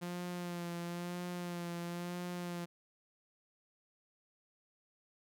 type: tone with vibrato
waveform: sawtooth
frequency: 174.61 Hz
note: F3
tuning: in tune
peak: -35 dBFS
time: 0.01-2.66 s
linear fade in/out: 20 ms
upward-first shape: sine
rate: 1 Hz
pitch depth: 28 cents each way
effects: none